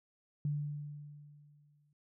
sine tone with exponential decay, 146.83 Hz, D3, in tune, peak -30 dBFS, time 0.45-1.93 s, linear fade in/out 2 ms, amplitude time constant 320 ms, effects none

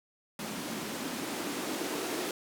blue noise with band-pass filter sweep, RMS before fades -36 dBFS, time 0.39-2.31 s, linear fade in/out 2 ms, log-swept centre 210 to 330 Hz, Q 2.7, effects none

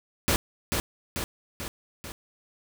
pink noise with echo, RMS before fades -23 dBFS, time 0.28-0.36 s, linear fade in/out 0 ms, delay 440 ms, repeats 4, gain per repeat -4 dB, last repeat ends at 2.12 s, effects none

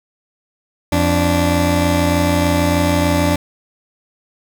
20% pulse tone pair together, 86.64 / 291.6 Hz, F2 / D4, -13 / -12 cents, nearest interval octave + major sixth, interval 2101 cents, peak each -11 dBFS, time 0.92-3.36 s, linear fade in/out 5 ms, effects none

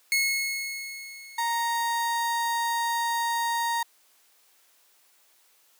sawtooth tone with exponential decay, 2178 Hz, C#7, 31 cents flat, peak -17 dBFS, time 0.12-2.19 s, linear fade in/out 1 ms, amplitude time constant 450 ms
35% pulse tone, 932.3 Hz, A#5, in tune, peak -23 dBFS, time 1.38-3.83 s, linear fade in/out 5 ms
effects white hiss -62 dBFS RMS until 5.79 s + high-pass 400 Hz 12 dB/octave

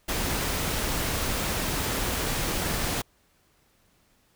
pink noise, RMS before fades -28 dBFS, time 0.08-3.02 s, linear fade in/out 10 ms, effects pink hiss -65 dBFS RMS until 4.35 s

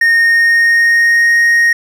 triangle tone with pitch glide, 1844 to 1866.5 Hz, A#6 to A#6, -19 to +2 cents, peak -5 dBFS, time 0.01-1.73 s, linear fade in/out 5 ms, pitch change +21 cents, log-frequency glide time 0.13-1.38 s, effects none

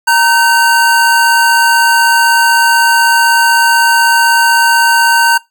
square tone pair together, 931 / 1533 Hz, A#5 / G6, -2 / -39 cents, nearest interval major sixth, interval 863 cents, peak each -10 dBFS, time 0.07-5.38 s, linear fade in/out 10 ms, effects noise-tail reverb RT60 0.2 s tail -22 dB re dry

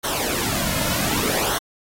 pink noise with flanger, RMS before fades -23 dBFS, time 0.03-1.59 s, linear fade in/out 20 ms, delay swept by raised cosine 0.41 to 2.61 ms, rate 0.65 Hz, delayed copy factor -0.7, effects AAC 48 kbps

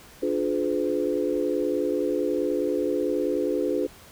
sine chord, D diminished seventh, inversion none, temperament just, 293.7 / 352.4 / 422.9 / 507.5 Hz, D4 / F4 / Ab4 / Cb5, 0 / +16 / +31 / +47 cents, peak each -28 dBFS, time 0.22-3.87 s, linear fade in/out 10 ms, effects pink hiss -49 dBFS RMS until 4.11 s

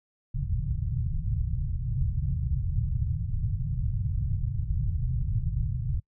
white low-pass noise, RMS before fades -28 dBFS, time 0.34-6 s, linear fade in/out 10 ms, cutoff 140 Hz, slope 48 dB/octave, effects noise-tail reverb RT60 0.1 s tail -26 dB re dry

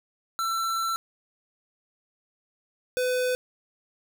square tone pair in turn, 1342 / 502.7 Hz, E6 / B4, +31 / +31 cents, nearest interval octave + perfect fourth, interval 1700 cents, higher first, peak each -26 / -24 dBFS, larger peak second, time 0.39-0.96 / 2.97-3.35 s, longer first, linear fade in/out 0 ms, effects none

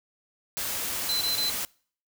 white noise, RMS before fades -31 dBFS, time 0.57-1.65 s, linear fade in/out 0 ms
sine tone bursts, 4055 Hz, B7, 45 cents sharp, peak -25 dBFS, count 3, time 1.09-1.498 s, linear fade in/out 2 ms, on 120 ms, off 24 ms
effects noise-tail reverb RT60 0.5 s tail -25 dB re dry

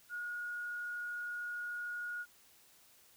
sine tone with frequency modulation, 1441 Hz, F#6, 46 cents flat, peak -38 dBFS, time 0.09-2.26 s, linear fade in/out 50 ms, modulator 33.1 Hz, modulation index 0.36, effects white hiss -64 dBFS RMS until 3.16 s

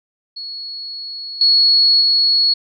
sine tone with level steps, 4356 Hz, C#8, 31 cents flat, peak -26 / -9 / -11 dBFS, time 0.36-2.54 s, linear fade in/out 10 ms, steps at 1.41 / 2.01 s, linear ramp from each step 2 ms, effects none

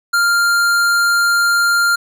sine tone with hard clipping, 1396.9 Hz, F6, in tune, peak -13 dBFS, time 0.13-1.96 s, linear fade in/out 10 ms, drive 16 dB, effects none

